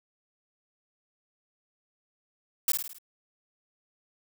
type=noise with echo; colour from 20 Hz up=blue; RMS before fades=-24 dBFS; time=2.68-2.72 s; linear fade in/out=2 ms; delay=53 ms; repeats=5; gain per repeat=-5 dB; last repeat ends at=2.985 s; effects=none

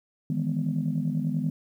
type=chord; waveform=sine; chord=E major seventh; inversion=third; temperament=just; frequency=154.51 / 164.81 / 206 / 247.2 Hz; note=D#3 / E3 / G#3 / B3; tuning=-12 / 0 / -14 / +2 cents; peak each=-28 / -30 / -31 / -30 dBFS; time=0.3-1.5 s; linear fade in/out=2 ms; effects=tanh soft clip ceiling -16 dBFS + 10-bit

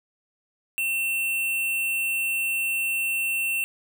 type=tone; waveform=square; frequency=2700 Hz; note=E7; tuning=41 cents sharp; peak=-24 dBFS; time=0.78-3.64 s; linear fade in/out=0 ms; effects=none

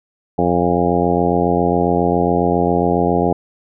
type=harmonic tone with a mistuned harmonic; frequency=87.31 Hz; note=F2; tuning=in tune; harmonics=1 / 2 / 3 / 4 / 5 / 6 / 7 / 8 / 9; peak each=-26 / -20 / -21 / -21 / -20 / -23 / -26 / -21 / -22 dBFS; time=0.38-3.33 s; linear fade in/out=5 ms; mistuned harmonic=9; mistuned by=+61 cents; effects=none

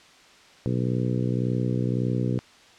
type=harmonic tone; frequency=61.8 Hz; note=B1; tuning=2 cents sharp; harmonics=2 / 3 / 4 / 5 / 6 / 7 / 8; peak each=-25 / -29 / -31 / -33 / -35 / -36 / -37 dBFS; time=0.66-2.39 s; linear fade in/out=0 ms; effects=white hiss -52 dBFS RMS until 2.78 s + low-pass 5000 Hz 12 dB/octave

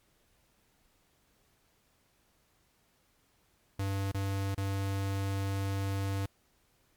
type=tone with dropouts; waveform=square; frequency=98 Hz; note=G2; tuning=in tune; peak=-31 dBFS; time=3.79-6.26 s; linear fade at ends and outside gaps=5 ms; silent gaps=4.117-4.144 / 4.547-4.577 s; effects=pink hiss -70 dBFS RMS until 6.96 s + MP3 96 kbps

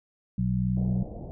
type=harmonic tone; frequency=62.1 Hz; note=B1; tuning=10 cents sharp; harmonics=1 / 2 / 3; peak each=-33 / -27 / -26 dBFS; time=0.38-1.03 s; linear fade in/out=5 ms
type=low-pass noise; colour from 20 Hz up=pink; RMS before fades=-39 dBFS; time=0.77-1.31 s; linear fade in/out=0 ms; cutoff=730 Hz; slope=48 dB/octave
effects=none

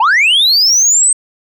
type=linear sweep; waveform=sine; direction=up; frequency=817 to 8372 Hz; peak=-4 dBFS; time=0-1.13 s; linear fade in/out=5 ms; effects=tanh soft clip ceiling -6 dBFS

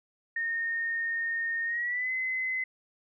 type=tone with pitch glide; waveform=sine; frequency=1839 to 2040 Hz; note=A#6 to C7; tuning=-24 to -44 cents; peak=-28 dBFS; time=0.36-2.64 s; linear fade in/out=5 ms; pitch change=+180 cents; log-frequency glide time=1.65-2.11 s; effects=none

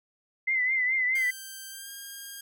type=tone with vibrato; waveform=sine; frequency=2046 Hz; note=C7; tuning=39 cents flat; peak=-23 dBFS; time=0.47-1.31 s; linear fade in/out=10 ms; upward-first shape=triangle; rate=4.7 Hz; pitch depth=71 cents each way
type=tone with pitch glide; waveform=5% pulse; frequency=1568 to 1614.9 Hz; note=G6 to G#6; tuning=0 to -49 cents; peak=-29 dBFS; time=1.15-2.41 s; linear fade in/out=5 ms; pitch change=+51 cents; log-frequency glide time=1.7-1.9 s
effects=none

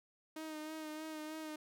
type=tone with vibrato; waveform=sawtooth; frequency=311.1 Hz; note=D#4; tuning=in tune; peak=-39 dBFS; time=0.36-1.56 s; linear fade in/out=5 ms; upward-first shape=sine; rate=3.2 Hz; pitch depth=29 cents each way; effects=none

